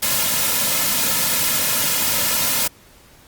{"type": "noise with comb filter", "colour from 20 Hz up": "white", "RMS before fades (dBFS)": -19, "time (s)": [0.02, 2.68], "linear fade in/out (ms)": 10, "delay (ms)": 2.6, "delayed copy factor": -0.65, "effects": ["pink hiss -49 dBFS RMS until 3.27 s", "Opus 48 kbps"]}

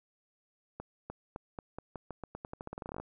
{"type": "accelerating click train", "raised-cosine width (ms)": 1, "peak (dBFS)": -26, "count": 23, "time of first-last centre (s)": [0.8, 3], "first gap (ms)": 300, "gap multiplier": 0.87, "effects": []}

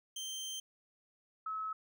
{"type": "tone pair in turn", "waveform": ["25% pulse", "sine"], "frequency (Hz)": [3136, 1291.4], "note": ["G7", "E6"], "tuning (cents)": [0, -36], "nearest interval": "octave + minor third", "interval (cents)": 1536, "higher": "first", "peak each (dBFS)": [-36, -36], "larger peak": "neither", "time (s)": [[0.16, 0.6], [1.46, 1.73]], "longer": "first", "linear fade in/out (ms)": 5, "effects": []}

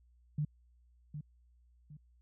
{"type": "tone with echo", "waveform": "sine", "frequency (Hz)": 149.3, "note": "D3", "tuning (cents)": 29, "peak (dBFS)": -30, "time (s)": [0.38, 0.45], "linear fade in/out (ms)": 5, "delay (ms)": 760, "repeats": 2, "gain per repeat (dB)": -9, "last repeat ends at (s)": 1.97, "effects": ["added 60 Hz sine -63 dBFS peak until 2.21 s"]}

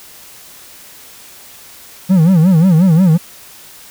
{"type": "tone with vibrato", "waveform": "triangle", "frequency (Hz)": 173.6, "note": "F3", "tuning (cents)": -10, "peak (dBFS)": -4, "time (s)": [2.09, 3.18], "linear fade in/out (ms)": 20, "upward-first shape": "sine", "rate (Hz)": 5.6, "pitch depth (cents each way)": 190, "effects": ["white hiss -38 dBFS RMS until 3.9 s"]}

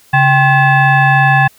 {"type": "tone with frequency modulation", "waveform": "sine", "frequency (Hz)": 784, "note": "G5", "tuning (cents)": 0, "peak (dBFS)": -6, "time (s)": [0.13, 1.48], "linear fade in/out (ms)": 10, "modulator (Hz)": 923, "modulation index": 1.4, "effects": ["white hiss -47 dBFS RMS until 1.58 s"]}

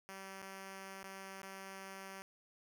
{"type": "tone with dropouts", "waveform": "5% pulse", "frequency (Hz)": 193, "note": "G3", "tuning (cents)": -27, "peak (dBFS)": -36, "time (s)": [0.09, 2.22], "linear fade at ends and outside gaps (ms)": 0, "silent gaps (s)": [[0.417, 0.425], [1.033, 1.042], [1.417, 1.432]], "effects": []}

